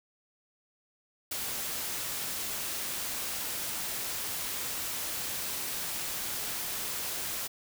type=noise with ADSR envelope; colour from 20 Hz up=white; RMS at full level=-32 dBFS; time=1.31-7.48 s; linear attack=8 ms; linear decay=11 ms; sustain=-3 dB; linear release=17 ms; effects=none